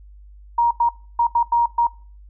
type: tone bursts at uneven times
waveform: sine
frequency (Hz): 943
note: A#5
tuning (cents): +20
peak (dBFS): -13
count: 6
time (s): 0.58-0.71 / 0.8-0.89 / 1.19-1.27 / 1.35-1.43 / 1.52-1.66 / 1.78-1.87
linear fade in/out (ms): 5
effects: noise-tail reverb RT60 0.4 s tail -22 dB re dry + added 50 Hz sine -41 dBFS peak until 2.29 s